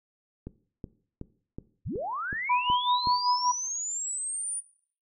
click train, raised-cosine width 3 ms, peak -24 dBFS, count 8, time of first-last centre 0.47-3.072 s, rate 2.69 Hz
sine linear sweep, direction up, 39 to 9560 Hz, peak -30 dBFS, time 1.85-4.61 s, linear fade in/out 20 ms
sine tone with tremolo, 987.8 Hz, B5, in tune, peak -21 dBFS, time 2.49-3.52 s, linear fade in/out 10 ms, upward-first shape sine, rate 5.2 Hz, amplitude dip 75%
effects noise-tail reverb RT60 0.5 s tail -17 dB re dry

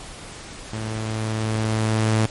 sawtooth tone with level ramp, 110 Hz, A2, in tune, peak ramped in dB -23 to -12 dBFS, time 0.73-2.26 s, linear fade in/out 0 ms, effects pink hiss -38 dBFS RMS until 2.3 s + MP3 48 kbps

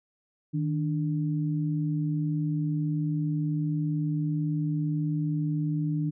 sine tone pair together, 155.58 / 293.7 Hz, D#3 / D4, 0 / 0 cents, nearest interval major seventh, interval 1100 cents, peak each -26 / -31 dBFS, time 0.53-6.11 s, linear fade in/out 20 ms, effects none

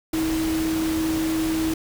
sine tone in noise, 319.9 Hz, D#4, 48 cents sharp, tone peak -21 dBFS, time 0.13-1.74 s, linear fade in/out 5 ms, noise pink, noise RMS -31 dBFS, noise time 0.13-1.74 s, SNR +7 dB, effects none

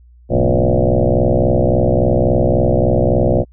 sine tone with frequency modulation, 233.1 Hz, A#3, in tune, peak -10 dBFS, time 0.29-3.45 s, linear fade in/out 50 ms, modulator 63.6 Hz, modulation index 6.4, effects added 60 Hz sine -42 dBFS peak until 3.52 s

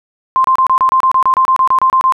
sine tone bursts, 1046.5 Hz, C6, in tune, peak -7 dBFS, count 16, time 0.36-2.123 s, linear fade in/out 0 ms, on 83 ms, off 29 ms, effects none

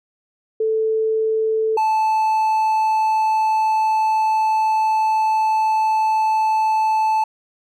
sine / triangle tone pair in turn, 440.4 / 874 Hz, A4 / A5, +2 / -12 cents, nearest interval octave, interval 1186 cents, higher second, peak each -16 / -13 dBFS, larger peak second, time 0.6-1.77 / 1.77-7.24 s, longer second, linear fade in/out 5 ms, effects none

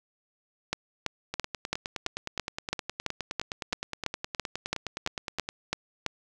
two click trains, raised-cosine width 0.2 ms, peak -10 / -15 dBFS, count 17 / 41, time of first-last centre 0.73-6.063 / 1.34-5.489 s, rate 3 / 9.64 Hz, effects none

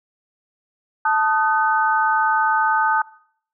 sine chord, D# diminished, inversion second, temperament equal with one note detuned, 880 / 1244.5 / 1515.4 Hz, A5 / D#6 / F#6, 0 / 0 / +41 cents, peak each -18 / -21 / -21 dBFS, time 1.05-3.02 s, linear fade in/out 5 ms, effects noise-tail reverb RT60 0.6 s tail -21 dB re dry

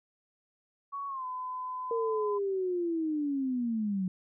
sine tone with pitch glide, 1118 to 1013.4 Hz, C#6 to B5, +14 to +44 cents, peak -34 dBFS, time 0.92-2.39 s, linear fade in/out 20 ms, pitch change -170 cents, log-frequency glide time 1.08-1.25 s
sine linear sweep, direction down, 466.2 to 181.2 Hz, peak -28 dBFS, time 1.91-4.08 s, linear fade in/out 2 ms
effects none

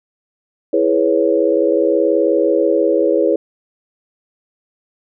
sine chord, C# minor seventh, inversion first, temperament equal, 329.6 / 415.3 / 493.9 / 554.4 Hz, E4 / G#4 / B4 / C#5, 0 / 0 / 0 / 0 cents, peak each -17 dBFS, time 0.73-3.36 s, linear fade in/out 5 ms, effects none

